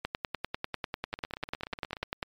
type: two click trains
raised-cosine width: 0.3 ms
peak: -15 / -24 dBFS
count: 23 / 16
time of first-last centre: 0.05-2.228 / 1.13-2.028 s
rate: 10.1 / 16.7 Hz
effects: MP3 96 kbps